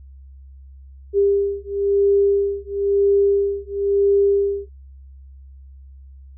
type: beating tone pair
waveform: sine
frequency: 399.5 / 400.49 Hz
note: G4 / G4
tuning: +33 / +37 cents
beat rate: 0.99 Hz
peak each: -18 / -18 dBFS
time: 1.13-4.69 s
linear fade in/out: 50 ms
effects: added 67 Hz sine -39 dBFS peak until 6.37 s